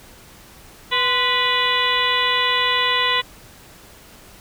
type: harmonic tone with a mistuned harmonic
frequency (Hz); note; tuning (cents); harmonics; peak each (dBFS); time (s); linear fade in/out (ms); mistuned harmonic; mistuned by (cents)
492.3; B4; -6; 1 / 2 / 3 / 4 / 5 / 6 / 7 / 8; -29 / -22 / -30 / -22 / -28 / -24 / -23 / -28; 0.91-3.22; 20; 2; +69
effects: pink hiss -45 dBFS RMS until 4.4 s